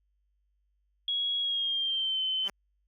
sine tone with pitch glide, 3322 to 3064 Hz, G#7 to G7, 0 to -40 cents, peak -27 dBFS, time 1.08-2.48 s, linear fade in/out 2 ms, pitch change -140 cents, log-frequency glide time 1.4-2.22 s
5% pulse tone with exponential growth, 197.3 Hz, G3, 11 cents sharp, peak -26 dBFS, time 2.38-2.5 s, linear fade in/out 0 ms, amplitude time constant 24 ms
effects added 50 Hz sine -70 dBFS peak until 2.87 s

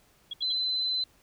sine tone bursts, 3322 Hz, G#7, in tune, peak -32 dBFS, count 3, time 0.31-0.525 s, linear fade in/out 5 ms, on 25 ms, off 70 ms
sine tone, 4042 Hz, B7, 39 cents sharp, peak -26 dBFS, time 0.42-1.04 s, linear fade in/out 5 ms
effects pink hiss -63 dBFS RMS until 1.22 s

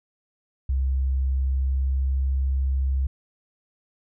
sine tone with pitch glide, 66.2 to 66.78 Hz, C2 to C2, +21 to +36 cents, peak -20 dBFS, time 0.69-3.07 s, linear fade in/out 5 ms, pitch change +15 cents, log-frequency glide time 1.32-2.26 s, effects none

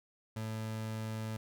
30% pulse tone, 110 Hz, A2, in tune, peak -34 dBFS, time 0.36-1.37 s, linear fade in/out 5 ms, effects none

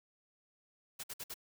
white noise bursts, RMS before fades -43 dBFS, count 4, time 0.99-1.342 s, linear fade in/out 10 ms, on 46 ms, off 56 ms, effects none

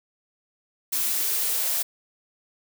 blue noise with high-pass filter sweep, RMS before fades -25 dBFS, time 0.92-1.83 s, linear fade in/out 10 ms, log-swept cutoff 210 to 670 Hz, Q 3, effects none

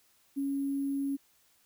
sine tone with sample-and-hold, 277.3 Hz, C#4, 1 cent sharp, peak -29 dBFS, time 0.36-1.17 s, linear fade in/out 20 ms, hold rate 11025 Hz, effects white hiss -67 dBFS RMS until 1.65 s

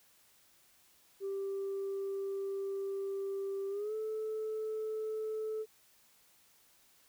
sine tone with pitch glide, 392.3 to 435.3 Hz, G4 to A4, +1 to -19 cents, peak -33 dBFS, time 1.2-5.66 s, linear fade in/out 50 ms, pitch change +180 cents, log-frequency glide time 3.69-3.94 s, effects tanh soft clip ceiling -32 dBFS + white hiss -66 dBFS RMS until 7.08 s

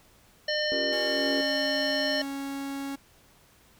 harmonic tone, 604 Hz, D5, 48 cents sharp, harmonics 1 / 3 / 5 / 7 / 9, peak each -29 / -31 / -34 / -33 / -35 dBFS, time 0.48-2.22 s, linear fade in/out 5 ms
triangle chord, G half-diminished seventh, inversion second, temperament equal with one note detuned, 277.2 / 349.2 / 392 / 474.6 Hz, Db4 / F4 / G4 / Bb4, 0 / 0 / 0 / +31 cents, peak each -33 / -36 / -36 / -35 dBFS, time 0.72-1.41 s, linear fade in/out 0 ms
45% pulse tone, 276.1 Hz, C#4, 7 cents flat, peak -32 dBFS, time 0.92-2.96 s, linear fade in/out 10 ms
effects pink hiss -59 dBFS RMS until 3.79 s

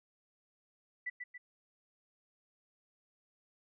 sine tone with echo, 1975.5 Hz, B6, in tune, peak -35 dBFS, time 1.06-1.1 s, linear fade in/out 10 ms, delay 140 ms, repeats 2, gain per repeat -5 dB, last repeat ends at 1.38 s, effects none

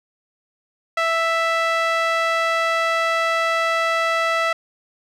sawtooth tone with band-pass filter, 660 Hz, E5, 2 cents sharp, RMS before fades -20 dBFS, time 0.97-4.53 s, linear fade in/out 5 ms, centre 1700 Hz, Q 1.2, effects none

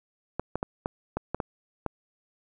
clicks, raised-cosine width 1 ms, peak -14 dBFS, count 8, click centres 0.396 / 0.556 / 0.629 / 0.859 / 1.17 / 1.346 / 1.402 / 1.863 s, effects none

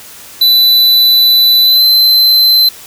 square tone with pitch glide, 3988 to 4072 Hz, B7 to C8, +16 to -48 cents, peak -5 dBFS, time 0.41-2.69 s, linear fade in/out 5 ms, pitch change +36 cents, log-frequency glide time 1.62-1.84 s, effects white hiss -33 dBFS RMS until 2.86 s

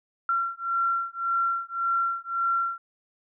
sine beating tone pair, 1365 / 1366.8 Hz, F6 / F6, -40 / -38 cents, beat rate 1.8 Hz, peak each -27 dBFS, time 0.29-2.78 s, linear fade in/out 2 ms, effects none

